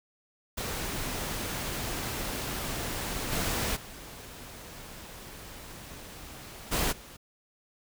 pink noise with level steps, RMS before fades -34 / -30 / -45 / -28 / -48 dBFS, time 0.57-7.17 s, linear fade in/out 10 ms, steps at 3.31 / 3.75 / 6.71 / 6.91 s, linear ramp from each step 20 ms, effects none

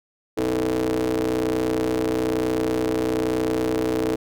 35% pulse ring-modulated tone, 61.1 Hz, B1, 18 cents flat, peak -16 dBFS, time 0.37-4.16 s, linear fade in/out 10 ms, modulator 381 Hz, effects none

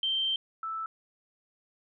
sine tone pair in turn, 3134 / 1317.7 Hz, G7 / E6, -1 / -1 cents, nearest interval octave + minor third, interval 1500 cents, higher first, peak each -26 / -32 dBFS, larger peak first, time 0.03-0.36 / 0.63-0.86 s, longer first, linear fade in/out 2 ms, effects none

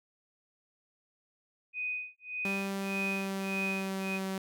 sine tone with tremolo, 2494 Hz, D#7, 3 cents sharp, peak -31 dBFS, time 1.73-4.2 s, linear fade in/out 50 ms, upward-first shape sine, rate 1.7 Hz, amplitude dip 100%
sawtooth tone with pitch glide, 196 to 191.3 Hz, G3 to G3, 0 to -42 cents, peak -29 dBFS, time 2.45-4.38 s, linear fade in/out 2 ms, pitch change -42 cents, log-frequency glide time 2.69-4.27 s
effects none

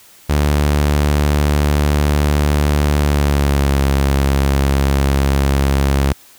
sawtooth tone with pitch glide, 73.42 to 68.9 Hz, D2 to C#2, 0 to -10 cents, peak -8 dBFS, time 0.29-6.13 s, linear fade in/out 10 ms, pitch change -110 cents, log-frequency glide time 2.98-3.8 s, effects white hiss -45 dBFS RMS until 6.38 s

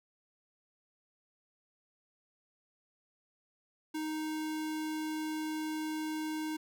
square tone, 311.1 Hz, D#4, in tune, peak -35 dBFS, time 3.94-6.57 s, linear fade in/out 10 ms, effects none

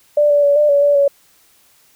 sine tone with pitch steps, 590 / 580 / 571 / 595 / 569 / 577 / 563 Hz, D5 / D5 / D5 / D5 / C#5 / D5 / C#5, +8 / -22 / -49 / +22 / +45 / -31 / +27 cents, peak -9 dBFS, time 0.17-1.08 s, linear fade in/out 5 ms, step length 130 ms, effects white hiss -53 dBFS RMS until 1.95 s

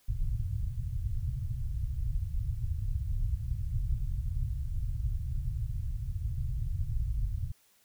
pink low-pass noise, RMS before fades -32 dBFS, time 0.08-7.52 s, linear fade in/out 10 ms, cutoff 130 Hz, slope 48 dB/octave, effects white hiss -66 dBFS RMS until 7.84 s

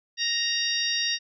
harmonic tone with a mistuned harmonic, 932.3 Hz, A#5, in tune, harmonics 2 / 3 / 4 / 5 / 6, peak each -31 / -31 / -29 / -32 / -29 dBFS, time 0.17-1.19 s, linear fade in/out 50 ms, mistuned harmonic 5, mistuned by +20 cents, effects none

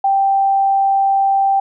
sine tone, 784 Hz, G5, in tune, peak -11 dBFS, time 0.04-1.6 s, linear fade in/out 5 ms, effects none

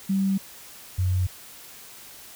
sine tone pair in turn, 193.9 / 91.93 Hz, G3 / F#2, -19 / -11 cents, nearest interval octave + minor second, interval 1292 cents, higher first, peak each -20 dBFS, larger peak neither, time 0.09-0.38 / 0.98-1.27 s, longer neither, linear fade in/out 10 ms, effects white hiss -45 dBFS RMS until 2.35 s

